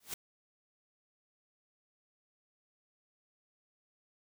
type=noise with exponential growth; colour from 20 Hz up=white; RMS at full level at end=-35 dBFS; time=0-0.14 s; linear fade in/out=5 ms; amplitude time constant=29 ms; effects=none